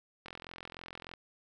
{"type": "click train", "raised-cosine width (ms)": 0.3, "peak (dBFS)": -28, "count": 39, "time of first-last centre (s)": [0.26, 1.138], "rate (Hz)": 43.3, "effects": []}